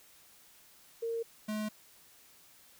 sine / square tone pair in turn, 459.7 / 213.6 Hz, A#4 / G#3, -24 / +49 cents, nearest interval octave + minor second, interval 1327 cents, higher first, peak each -32 / -34 dBFS, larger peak first, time 1.02-1.23 / 1.48-1.69 s, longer neither, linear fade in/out 10 ms, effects white hiss -60 dBFS RMS until 2.79 s

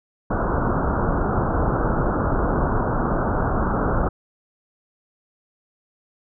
pink low-pass noise, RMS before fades -21 dBFS, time 0.3-4.09 s, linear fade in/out 10 ms, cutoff 1500 Hz, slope 96 dB/octave, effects none

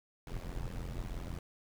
brown noise with amplitude modulation, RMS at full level -36 dBFS, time 0.27-1.39 s, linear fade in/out 2 ms, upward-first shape sine, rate 86.2 Hz, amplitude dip 85%, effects none

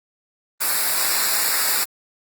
white noise with comb filter, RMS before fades -20 dBFS, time 0.6-1.85 s, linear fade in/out 20 ms, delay 0.32 ms, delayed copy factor -0.8, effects Opus 24 kbps

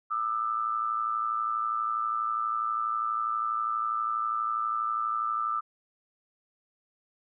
sine tone pair together, 1204 / 1316.3 Hz, D6 / E6, +43 / -3 cents, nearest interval major second, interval 154 cents, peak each -29 / -30 dBFS, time 0.1-5.61 s, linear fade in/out 20 ms, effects none

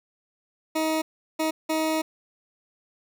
20% pulse tone bursts at uneven times, 316.1 Hz, D#4, 27 cents sharp, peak -18 dBFS, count 3, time 0.75-1.02 / 1.39-1.51 / 1.69-2.02 s, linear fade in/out 10 ms, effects none

